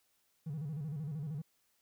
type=tone with vibrato; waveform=triangle; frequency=150 Hz; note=D3; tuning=37 cents sharp; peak=-34 dBFS; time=0.46-1.42 s; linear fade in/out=10 ms; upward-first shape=square; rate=13 Hz; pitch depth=120 cents each way; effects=tanh soft clip ceiling -32 dBFS + white hiss -75 dBFS RMS until 1.81 s